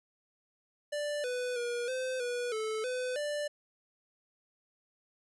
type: tone with pitch steps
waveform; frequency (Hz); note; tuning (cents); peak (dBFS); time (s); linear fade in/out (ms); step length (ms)
square; 588 / 496.8 / 479.3 / 515 / 487 / 436.2 / 504 / 589; D5 / B4 / A#4 / C5 / B4 / A4 / B4 / D5; +2 / +10 / +48 / -28 / -24 / -15 / +35 / +5; -33; 0.92-3.48; 10; 320
effects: resampled to 24000 Hz